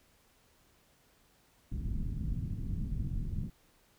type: low-pass noise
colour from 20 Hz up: pink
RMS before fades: -35 dBFS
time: 1.71-3.5 s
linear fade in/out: 10 ms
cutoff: 210 Hz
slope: 24 dB/octave
effects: pink hiss -67 dBFS RMS until 3.98 s